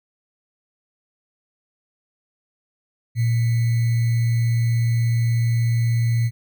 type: tone with sample-and-hold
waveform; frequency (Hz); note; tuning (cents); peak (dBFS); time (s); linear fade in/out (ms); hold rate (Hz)
sine; 116.54; A#2; 0; -16; 3.15-6.31; 50; 2100
effects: none